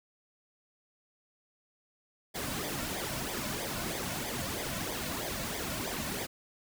pink noise with flanger, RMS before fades -36 dBFS, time 2.34-6.27 s, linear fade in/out 20 ms, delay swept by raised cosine 0.71 to 2.51 ms, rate 3.1 Hz, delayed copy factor -0.7, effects none

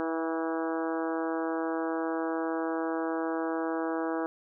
harmonic tone with a mistuned harmonic, 162.5 Hz, E3, 24 cents flat, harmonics 2 / 3 / 4 / 5 / 6 / 7 / 8 / 9 / 10, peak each -31 / -35 / -37 / -39 / -41 / -42 / -43 / -44 / -45 dBFS, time 0-4.26 s, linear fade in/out 0 ms, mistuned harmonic 4, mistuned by +18 cents, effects none

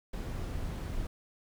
brown noise, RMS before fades -36 dBFS, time 0.13-1.07 s, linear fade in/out 5 ms, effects none

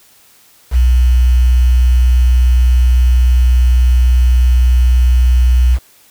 sine tone with quantisation, 61.74 Hz, B1, in tune, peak -6 dBFS, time 0.71-5.79 s, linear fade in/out 50 ms, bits 5, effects white hiss -47 dBFS RMS until 6.1 s

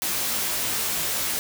white noise with comb filter, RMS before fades -26 dBFS, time 0.02-1.39 s, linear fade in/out 0 ms, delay 18 ms, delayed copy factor +1, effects none

